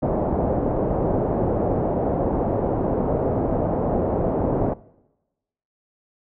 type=low-pass noise; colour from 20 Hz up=white; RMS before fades=-22 dBFS; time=0.02-4.74 s; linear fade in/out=10 ms; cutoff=660 Hz; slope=24 dB/octave; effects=noise-tail reverb RT60 1.0 s tail -22 dB re dry